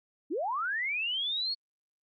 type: linear sweep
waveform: sine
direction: up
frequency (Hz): 258.6 to 4404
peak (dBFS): -29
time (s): 0.3-1.55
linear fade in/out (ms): 20
effects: Opus 48 kbps